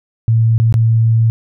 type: tone with dropouts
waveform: sine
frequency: 113.4 Hz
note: A#2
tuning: 47 cents flat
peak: -8 dBFS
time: 0.28-1.3 s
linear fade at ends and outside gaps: 0 ms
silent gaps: 0.58-0.6 / 0.725-0.741 s
effects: none